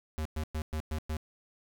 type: tone bursts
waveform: square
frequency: 77.78 Hz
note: D#2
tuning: in tune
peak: -32 dBFS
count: 6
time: 0.18-1.168 s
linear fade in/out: 0 ms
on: 73 ms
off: 110 ms
effects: none